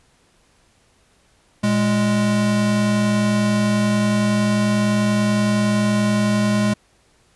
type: tone pair together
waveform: square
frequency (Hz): 116.54 / 207.7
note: A#2 / G#3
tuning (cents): 0 / 0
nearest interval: minor seventh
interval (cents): 1000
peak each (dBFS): -24 / -17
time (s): 1.63-6.74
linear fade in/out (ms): 10
effects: pink hiss -58 dBFS RMS until 7.35 s + resampled to 24000 Hz